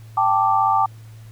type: chord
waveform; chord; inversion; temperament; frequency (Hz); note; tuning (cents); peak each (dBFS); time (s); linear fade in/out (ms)
sine; G suspended second; none; equal; 784 / 880 / 1174.7; G5 / A5 / D6; 0 / 0 / 0; -19; 0.17-0.86; 5
effects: added 111 Hz sine -38 dBFS peak until 1.31 s + pink hiss -53 dBFS RMS until 1.31 s